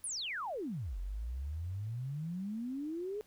sine exponential two-way sweep, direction down then up, 10840 to 43.65 to 431.6 Hz, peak -36 dBFS, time 0.04-3.21 s, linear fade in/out 0 ms, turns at 0.98 s, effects pink hiss -66 dBFS RMS until 3.26 s

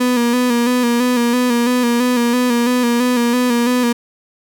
35% pulse tone with vibrato, 243.1 Hz, B3, 27 cents flat, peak -11 dBFS, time 0-3.93 s, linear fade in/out 10 ms, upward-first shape square, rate 3 Hz, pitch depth 41 cents each way, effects none

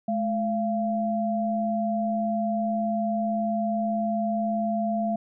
sine tone pair together, 213.9 / 684.4 Hz, A3 / F5, -49 / -35 cents, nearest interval octave + minor sixth, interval 2014 cents, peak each -26 dBFS, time 0.08-5.16 s, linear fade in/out 5 ms, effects none

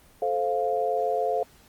sine chord, F major, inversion first, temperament just, 436.5 / 523.8 / 698.5 Hz, A4 / C5 / F5, -14 / +2 / 0 cents, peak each -28 / -28 / -26 dBFS, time 0.22-1.43 s, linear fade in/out 2 ms, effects pink hiss -56 dBFS RMS until 1.68 s + Opus 24 kbps

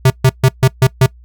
square tone bursts, 130.81 Hz, C3, in tune, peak -6 dBFS, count 6, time 0.05-1.062 s, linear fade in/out 5 ms, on 52 ms, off 140 ms, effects noise-tail reverb RT60 0.1 s tail -22 dB re dry + added 60 Hz sine -38 dBFS peak until 1.24 s

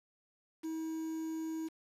triangle tone with quantisation, 320.6 Hz, E4, 48 cents flat, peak -34 dBFS, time 0.63-1.69 s, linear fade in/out 20 ms, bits 9, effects resampled to 32000 Hz

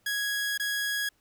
sawtooth tone with dropouts, 1661.2 Hz, G#6, in tune, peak -24 dBFS, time 0.06-1.09 s, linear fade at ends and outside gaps 5 ms, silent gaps 0.577-0.597 s, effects pink hiss -69 dBFS RMS until 1.2 s

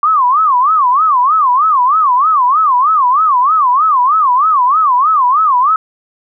sine tone with vibrato, 1127 Hz, C#6, 28 cents sharp, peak -7 dBFS, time 0.03-5.76 s, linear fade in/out 2 ms, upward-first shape sine, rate 3.2 Hz, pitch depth 250 cents each way, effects none

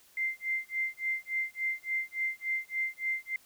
sine tone with tremolo, 2088 Hz, C7, 4 cents flat, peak -27 dBFS, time 0.17-3.36 s, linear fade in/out 2 ms, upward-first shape sine, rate 3.5 Hz, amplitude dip 100%, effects white hiss -61 dBFS RMS until 3.45 s

